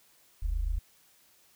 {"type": "tone pair together", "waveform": "sine", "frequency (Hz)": [40.84, 68.6], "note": ["E1", "C#2"], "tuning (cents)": [-15, -17], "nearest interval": "major sixth", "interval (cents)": 898, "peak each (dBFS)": [-28, -34], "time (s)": [0.42, 0.79], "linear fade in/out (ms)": 10, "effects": ["white hiss -63 dBFS RMS until 1.55 s"]}